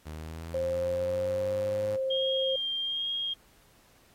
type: linear sweep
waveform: sawtooth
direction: up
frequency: 76.6 to 103.5 Hz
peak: -34 dBFS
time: 0.05-1.97 s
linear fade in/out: 20 ms
type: tone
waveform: sine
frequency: 529 Hz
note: C5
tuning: 19 cents sharp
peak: -27 dBFS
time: 0.54-2.56 s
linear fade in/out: 5 ms
type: tone with vibrato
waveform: sine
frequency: 3222 Hz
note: G7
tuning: 47 cents sharp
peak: -29 dBFS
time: 2.1-3.34 s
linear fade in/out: 10 ms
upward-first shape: sine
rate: 1.2 Hz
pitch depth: 19 cents each way
effects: pink hiss -62 dBFS RMS until 4.14 s + AAC 48 kbps